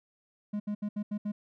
triangle tone bursts at uneven times, 207.7 Hz, G#3, in tune, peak -28 dBFS, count 6, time 0.53-0.6 / 0.67-0.75 / 0.82-0.89 / 0.96-1.03 / 1.11-1.18 / 1.25-1.32 s, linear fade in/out 10 ms, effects none

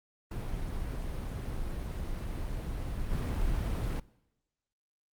brown noise with level steps, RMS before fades -35 / -31 dBFS, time 0.31-4 s, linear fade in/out 5 ms, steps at 3.1 s, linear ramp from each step 20 ms, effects noise-tail reverb RT60 0.9 s tail -21 dB re dry + Opus 32 kbps

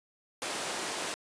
pink high-pass noise, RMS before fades -35 dBFS, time 0.42-1.14 s, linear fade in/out 0 ms, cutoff 370 Hz, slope 12 dB/octave, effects resampled to 22050 Hz

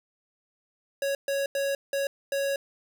square tone bursts at uneven times, 554.4 Hz, C#5, in tune, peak -26 dBFS, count 5, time 1.02-1.15 / 1.28-1.46 / 1.55-1.75 / 1.93-2.07 / 2.32-2.56 s, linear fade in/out 2 ms, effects none

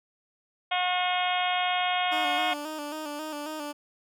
harmonic tone, 361.5 Hz, F#4, 40 cents flat, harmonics 2 / 3 / 4 / 5 / 6 / 7 / 8 / 9 / 10, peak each -27 / -34 / -35 / -40 / -33 / -36 / -36 / -33 / -41 dBFS, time 0.71-2.54 s, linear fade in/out 10 ms
15% pulse tone with vibrato, 301.6 Hz, D4, 46 cents sharp, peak -27 dBFS, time 2.11-3.73 s, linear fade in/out 20 ms, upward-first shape square, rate 3.7 Hz, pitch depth 51 cents each way
effects none

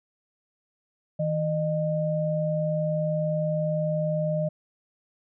sine tone pair together, 159.51 / 611 Hz, D#3 / D#5, +43 / -32 cents, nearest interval octave + major seventh, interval 2325 cents, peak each -26 dBFS, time 1.19-4.49 s, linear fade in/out 10 ms, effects none

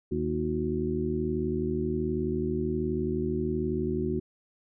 harmonic tone with a mistuned harmonic, 78.7 Hz, D#2, 20 cents sharp, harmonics 1 / 2 / 3 / 4 / 5, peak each -35 / -34 / -32 / -36 / -30 dBFS, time 0.11-4.2 s, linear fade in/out 10 ms, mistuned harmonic 5, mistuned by -120 cents, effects none

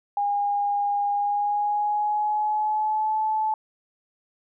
sine tone with pitch glide, 814 to 867.4 Hz, G#5 to A5, -35 to -25 cents, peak -21 dBFS, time 0.17-3.54 s, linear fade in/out 2 ms, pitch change +110 cents, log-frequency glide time 1.12-3.19 s, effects none

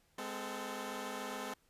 10% pulse tone cluster, 208.1 / 257.3 / 443.2 Hz, G#3 / C4 / A4, +4 / -29 / +13 cents, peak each -36 / -35 / -38 dBFS, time 0.18-1.54 s, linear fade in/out 5 ms, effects pink hiss -72 dBFS RMS until 1.69 s + resampled to 32000 Hz

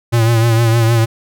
square tone with vibrato, 115.1 Hz, A#2, 22 cents flat, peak -10 dBFS, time 0.12-1.06 s, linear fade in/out 20 ms, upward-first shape triangle, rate 6.5 Hz, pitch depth 59 cents each way, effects none

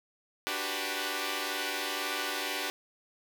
5% pulse chord, G major seventh, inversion second, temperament equal, 293.7 / 370 / 392 / 493.9 Hz, D4 / F#4 / G4 / B4, 0 / 0 / 0 / 0 cents, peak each -26 dBFS, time 0.47-2.7 s, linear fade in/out 0 ms, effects none

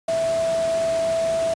sine tone in noise, 658 Hz, E5, 3 cents flat, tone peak -19 dBFS, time 0.08-1.54 s, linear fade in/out 5 ms, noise pink, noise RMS -33 dBFS, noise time 0.08-1.54 s, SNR +11 dB, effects high-pass 100 Hz 12 dB/octave + resampled to 22050 Hz

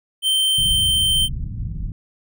square tone, 3113 Hz, G7, 13 cents flat, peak -16 dBFS, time 0.22-1.29 s, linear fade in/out 50 ms
pink low-pass noise, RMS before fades -26 dBFS, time 0.58-1.92 s, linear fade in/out 2 ms, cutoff 160 Hz, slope 24 dB/octave
effects none

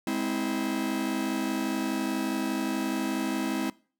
45% pulse chord, Ab augmented, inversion none, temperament just, 207.7 / 259.6 / 324.5 Hz, Ab3 / C4 / E4, 0 / -13 / -27 cents, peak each -33 / -31 / -31 dBFS, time 0.07-3.7 s, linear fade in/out 2 ms, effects noise-tail reverb RT60 0.4 s tail -22 dB re dry

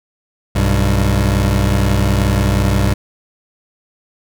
25% pulse tone pair together, 62.4 / 99 Hz, B1 / G2, +19 / +18 cents, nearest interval minor sixth, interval 799 cents, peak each -11 / -11 dBFS, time 0.55-2.94 s, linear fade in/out 10 ms, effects none

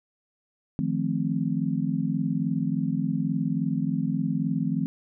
sine chord, F dominant seventh, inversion third, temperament equal with one note detuned, 155.56 / 174.61 / 218.1 / 261.6 Hz, Eb3 / F3 / A3 / C4, 0 / 0 / -15 / 0 cents, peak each -29 dBFS, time 0.79-4.86 s, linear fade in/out 0 ms, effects none

